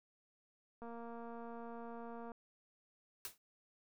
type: click train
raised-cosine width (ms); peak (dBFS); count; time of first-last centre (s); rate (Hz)
1; -37; 350; 0.82-2.318; 233
type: noise with exponential decay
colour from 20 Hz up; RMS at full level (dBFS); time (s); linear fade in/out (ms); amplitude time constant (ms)
white; -41; 3.25-3.38; 1; 27
effects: none